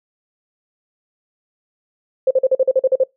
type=tone bursts; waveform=sine; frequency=523.3 Hz; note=C5; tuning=in tune; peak=-10 dBFS; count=10; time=2.27-3.037 s; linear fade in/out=5 ms; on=38 ms; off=43 ms; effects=noise-tail reverb RT60 0.2 s tail -25 dB re dry